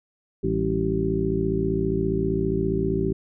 harmonic tone with a mistuned harmonic, 55 Hz, A1, in tune, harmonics 1 / 2 / 3 / 4 / 5 / 6 / 7, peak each -31 / -31 / -28 / -31 / -30 / -30 / -25 dBFS, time 0.43-3.13 s, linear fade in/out 10 ms, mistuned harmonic 4, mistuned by -150 cents, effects none

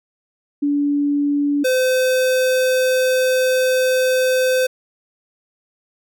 sine / square tone pair in turn, 287.9 / 513 Hz, D4 / C5, -34 / -34 cents, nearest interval minor seventh, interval 1000 cents, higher second, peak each -15 dBFS, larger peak neither, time 0.62-1.64 / 1.64-4.67 s, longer second, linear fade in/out 10 ms, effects none

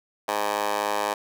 15% pulse tone with high-pass filter, 103.83 Hz, G#2, in tune, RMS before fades -26 dBFS, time 0.28-1.14 s, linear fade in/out 5 ms, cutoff 690 Hz, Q 7.9, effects none

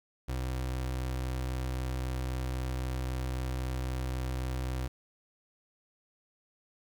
30% pulse tone, 63.8 Hz, C2, 43 cents flat, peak -29 dBFS, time 0.28-4.88 s, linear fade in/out 10 ms, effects 11-bit

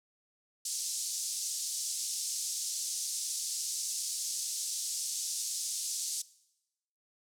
pink band-pass noise, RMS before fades -36 dBFS, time 0.65-6.22 s, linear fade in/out 5 ms, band 5200 to 9600 Hz, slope 24 dB/octave, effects noise-tail reverb RT60 0.9 s tail -20 dB re dry

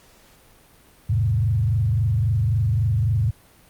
sine tone with frequency modulation, 108 Hz, A2, 32 cents flat, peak -17 dBFS, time 1.09-3.31 s, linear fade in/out 10 ms, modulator 23.7 Hz, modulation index 1, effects pink hiss -53 dBFS RMS until 3.69 s + Opus 48 kbps

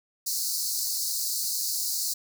pink high-pass noise, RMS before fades -29 dBFS, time 0.26-2.14 s, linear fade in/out 10 ms, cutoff 4200 Hz, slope 96 dB/octave, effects none

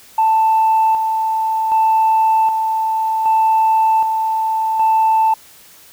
sine tone with tremolo, 884 Hz, A5, 8 cents sharp, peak -9 dBFS, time 0.18-5.34 s, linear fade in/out 5 ms, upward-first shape square, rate 0.65 Hz, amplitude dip 45%, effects tanh soft clip ceiling -7 dBFS + white hiss -44 dBFS RMS until 5.92 s

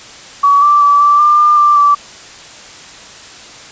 sine tone with pitch steps, 1134 / 1171 / 1153 / 1166 / 1193 / 1200 / 1181 / 1160 Hz, C#6 / D6 / D6 / D6 / D6 / D6 / D6 / D6, +39 / -5 / -32 / -13 / +27 / +37 / +9 / -22 cents, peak -5 dBFS, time 0.43-1.95 s, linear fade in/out 10 ms, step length 190 ms, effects white hiss -34 dBFS RMS until 3.71 s + resampled to 16000 Hz

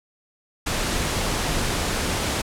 pink noise, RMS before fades -24 dBFS, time 0.66-2.42 s, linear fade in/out 10 ms, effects low-pass 10000 Hz 12 dB/octave

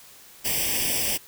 white noise with comb filter, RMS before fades -25 dBFS, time 0.44-1.18 s, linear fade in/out 20 ms, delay 0.37 ms, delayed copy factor +1, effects white hiss -49 dBFS RMS until 1.27 s

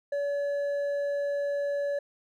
sine tone with hard clipping, 570 Hz, C#5, 48 cents sharp, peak -28 dBFS, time 0.12-1.99 s, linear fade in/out 5 ms, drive 4 dB, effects none

